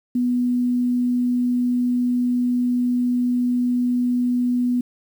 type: tone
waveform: sine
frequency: 246.1 Hz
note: B3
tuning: 6 cents flat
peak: -17 dBFS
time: 0.15-4.81 s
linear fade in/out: 5 ms
effects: 8-bit